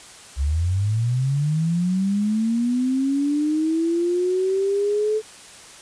sine linear sweep, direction up, 65 to 436 Hz, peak -18 dBFS, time 0.36-5.22 s, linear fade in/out 50 ms, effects white hiss -43 dBFS RMS until 5.81 s + resampled to 22050 Hz

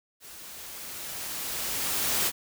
white noise with level ramp, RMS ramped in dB -46 to -25 dBFS, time 0.2-2.32 s, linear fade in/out 50 ms, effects none

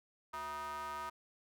square ring-modulated tone, 146.83 Hz, D3, in tune, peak -38 dBFS, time 0.33-1.1 s, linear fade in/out 10 ms, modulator 1100 Hz, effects none

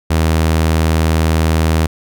sawtooth tone, 80 Hz, D#2, 49 cents sharp, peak -7 dBFS, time 0.1-1.87 s, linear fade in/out 10 ms, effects none

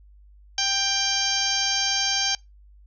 harmonic tone, 789 Hz, G5, 11 cents sharp, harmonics 1 / 2 / 3 / 4 / 5 / 6 / 7 / 8, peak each -32 / -32 / -32 / -27 / -33 / -28 / -28 / -28 dBFS, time 0.58-2.35 s, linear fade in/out 2 ms, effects noise-tail reverb RT60 0.2 s tail -25 dB re dry + added 50 Hz sine -48 dBFS peak until 2.86 s

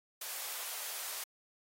white high-pass noise, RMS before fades -41 dBFS, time 0.21-1.24 s, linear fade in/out 5 ms, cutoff 510 Hz, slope 24 dB/octave, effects AAC 48 kbps

